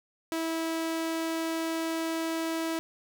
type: tone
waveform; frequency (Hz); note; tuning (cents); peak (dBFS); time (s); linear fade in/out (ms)
sawtooth; 326.1; E4; -19; -25; 0.32-2.79; 0
effects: none